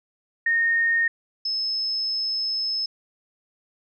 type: tone pair in turn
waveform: sine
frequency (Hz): 1844 / 5204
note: A#6 / E8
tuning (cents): -19 / -23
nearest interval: octave + tritone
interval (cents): 1796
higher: second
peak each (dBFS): -18 / -23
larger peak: first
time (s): 0.46-1.08 / 1.45-2.86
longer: second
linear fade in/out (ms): 5
effects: none